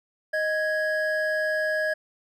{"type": "tone pair together", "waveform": "triangle", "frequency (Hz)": [622.8, 1661.2], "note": ["D#5", "G#6"], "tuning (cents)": [2, 0], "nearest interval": "octave + perfect fourth", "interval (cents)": 1698, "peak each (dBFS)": -24, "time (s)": [0.33, 1.94], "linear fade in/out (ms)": 10, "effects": []}